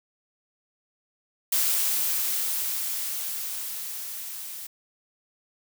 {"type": "noise with level ramp", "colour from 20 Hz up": "blue", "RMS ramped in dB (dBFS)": [-23, -38], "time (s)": [1.52, 4.67], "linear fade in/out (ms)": 5, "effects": []}